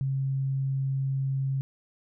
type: tone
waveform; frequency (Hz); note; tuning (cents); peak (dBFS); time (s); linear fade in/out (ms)
sine; 135.1; C#3; -44; -25; 0.01-1.61; 0
effects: none